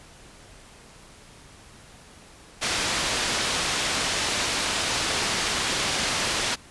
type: low-pass noise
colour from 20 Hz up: white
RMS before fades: -26 dBFS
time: 2.61-6.56 s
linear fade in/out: 20 ms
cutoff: 5300 Hz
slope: 12 dB/octave
effects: pink hiss -49 dBFS RMS until 6.7 s + resampled to 24000 Hz

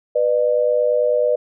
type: tone pair together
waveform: sine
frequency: 493.9 / 603 Hz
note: B4 / D5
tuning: 0 / +46 cents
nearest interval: minor third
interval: 346 cents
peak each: -17 dBFS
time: 0.15-1.36 s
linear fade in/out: 10 ms
effects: none

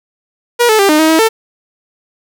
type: tone with pitch steps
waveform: sawtooth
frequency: 479.2 / 435 / 395.7 / 305.5 / 316.5 / 320.9 / 446.5 Hz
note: A#4 / A4 / G4 / D#4 / D#4 / E4 / A4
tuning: +48 / -20 / +16 / -32 / +30 / -46 / +25 cents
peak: -3 dBFS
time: 0.59-1.29 s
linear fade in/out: 20 ms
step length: 100 ms
effects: none

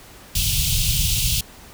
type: band-stop noise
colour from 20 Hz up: pink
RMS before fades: -20 dBFS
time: 0.35-1.41 s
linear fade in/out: 5 ms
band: 160 to 2700 Hz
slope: 48 dB/octave
effects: pink hiss -44 dBFS RMS until 1.73 s

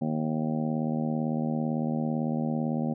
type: harmonic tone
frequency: 77.9 Hz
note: D#2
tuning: 3 cents sharp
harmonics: 2 / 3 / 4 / 5 / 6 / 7 / 8 / 9 / 10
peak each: -31 / -28 / -38 / -42 / -46 / -38 / -46 / -43 / -41 dBFS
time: 0.01-2.94 s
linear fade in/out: 10 ms
effects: none

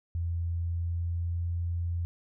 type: tone with pitch glide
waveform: sine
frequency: 84.8 to 85.83 Hz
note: E2 to F2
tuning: +50 to -30 cents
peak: -28 dBFS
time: 0.15-2.05 s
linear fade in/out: 0 ms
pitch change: +20 cents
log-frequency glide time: 0.46-1.55 s
effects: none

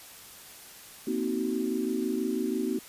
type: chord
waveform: sine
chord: C half-diminished seventh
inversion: third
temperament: just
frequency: 235.5 / 261.6 / 314 / 376.7 Hz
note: Bb3 / C4 / Eb4 / Gb4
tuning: +18 / 0 / +16 / +31 cents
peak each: -32 / -32 / -33 / -32 dBFS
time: 1.07-2.79 s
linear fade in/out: 5 ms
effects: white hiss -48 dBFS RMS until 2.88 s + resampled to 32000 Hz

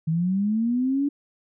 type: linear sweep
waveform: sine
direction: up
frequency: 155.56 to 289.3 Hz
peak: -20 dBFS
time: 0.07-1.09 s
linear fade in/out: 10 ms
effects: none

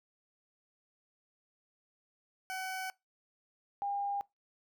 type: tone pair in turn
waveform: 20% pulse / sine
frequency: 754 / 804.9 Hz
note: F#5 / G5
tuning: +32 / +46 cents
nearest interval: minor second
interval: 114 cents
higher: second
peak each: -32 / -32 dBFS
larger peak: neither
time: 2.5-2.9 / 3.82-4.21 s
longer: first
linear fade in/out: 0 ms
effects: noise-tail reverb RT60 0.2 s tail -23 dB re dry

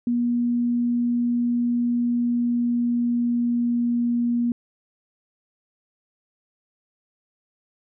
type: tone with pitch glide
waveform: sine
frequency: 240 to 238.5 Hz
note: B3 to A#3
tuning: -49 to +40 cents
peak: -19 dBFS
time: 0.07-4.52 s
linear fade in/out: 2 ms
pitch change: -11 cents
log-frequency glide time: 2.01-4.02 s
effects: none

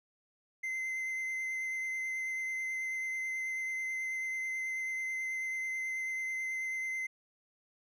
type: tone with vibrato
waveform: triangle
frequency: 2067 Hz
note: C7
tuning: 22 cents flat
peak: -32 dBFS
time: 0.63-7.07 s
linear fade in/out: 10 ms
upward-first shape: sine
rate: 9.2 Hz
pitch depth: 12 cents each way
effects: none

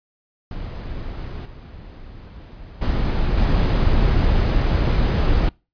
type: noise with level steps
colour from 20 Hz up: brown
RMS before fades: -30 / -38 / -20 / -17 dBFS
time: 0.51-5.49 s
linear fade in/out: 2 ms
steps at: 1.45 / 2.81 / 3.37 s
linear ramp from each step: 10 ms
effects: noise-tail reverb RT60 0.3 s tail -26 dB re dry + resampled to 11025 Hz

